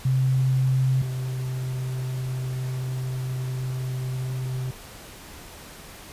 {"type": "tone pair in turn", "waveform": ["sine", "triangle"], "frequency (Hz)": [130.81, 128.71], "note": ["C3", "C3"], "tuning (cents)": [0, -28], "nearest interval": "unison", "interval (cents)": 28, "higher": "first", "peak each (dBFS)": [-18, -24], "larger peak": "first", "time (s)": [[0.05, 1.02], [1.02, 4.71]], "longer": "second", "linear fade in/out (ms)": 5, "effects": ["pink hiss -43 dBFS RMS until 6.12 s", "resampled to 32000 Hz"]}